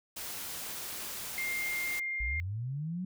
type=noise; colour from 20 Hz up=white; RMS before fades=-40 dBFS; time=0.16-2 s; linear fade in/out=10 ms
type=tone; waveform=sine; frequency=2112 Hz; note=C7; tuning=16 cents sharp; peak=-32 dBFS; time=1.38-2.4 s; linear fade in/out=0 ms
type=linear sweep; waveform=sine; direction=up; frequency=51 to 188.7 Hz; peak=-33 dBFS; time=2.2-3.05 s; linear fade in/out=5 ms
effects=none